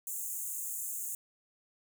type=high-pass noise; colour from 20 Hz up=pink; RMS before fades=-38 dBFS; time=0.07-1.15 s; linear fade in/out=2 ms; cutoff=6600 Hz; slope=96 dB/octave; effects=none